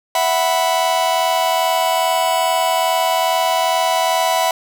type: chord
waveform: 45% pulse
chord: E suspended second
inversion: none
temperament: just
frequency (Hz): 659.3 / 741.7 / 988.9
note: E5 / F#5 / B5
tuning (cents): 0 / +4 / +2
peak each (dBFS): -19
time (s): 0.15-4.51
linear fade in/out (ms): 2
effects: none